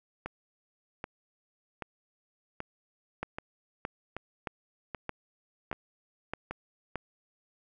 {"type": "two click trains", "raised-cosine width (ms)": 0.5, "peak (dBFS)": [-21, -18], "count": [9, 7], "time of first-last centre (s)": [[0.26, 6.51], [3.23, 6.957]], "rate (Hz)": [1.28, 1.61], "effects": []}